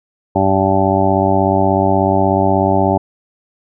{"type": "harmonic tone", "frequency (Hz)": 96.5, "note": "G2", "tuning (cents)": -27, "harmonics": [1, 2, 3, 4, 6, 7, 8, 9], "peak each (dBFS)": [-19, -19, -19, -19, -19, -19, -19, -19], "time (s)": [0.35, 2.98], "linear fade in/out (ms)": 10, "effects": []}